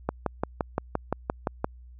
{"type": "click train", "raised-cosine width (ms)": 1, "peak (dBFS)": -11, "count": 10, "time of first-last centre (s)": [0.09, 1.644], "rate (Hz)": 5.79, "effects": ["added 61 Hz sine -45 dBFS peak until 1.99 s"]}